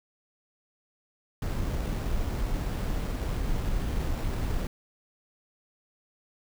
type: noise with sample-and-hold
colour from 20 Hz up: brown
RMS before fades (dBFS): -29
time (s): 1.42-4.67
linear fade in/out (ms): 2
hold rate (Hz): 6300
effects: none